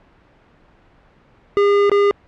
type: tone with dropouts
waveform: square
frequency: 405.2 Hz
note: G#4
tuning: 43 cents flat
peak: -12 dBFS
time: 1.57-2.11 s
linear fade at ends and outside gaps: 0 ms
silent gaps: 1.896-1.916 s
effects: pink hiss -52 dBFS RMS until 2.27 s + low-pass 2000 Hz 12 dB/octave